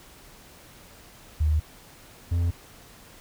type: tone pair in turn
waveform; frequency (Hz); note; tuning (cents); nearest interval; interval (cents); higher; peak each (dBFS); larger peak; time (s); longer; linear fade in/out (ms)
sine / triangle; 76.6 / 85.98; D#2 / F2; -27 / -27; major second; 200; second; -19; neither; 1.4-1.6 / 2.31-2.51; neither; 10
effects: pink hiss -50 dBFS RMS until 3.2 s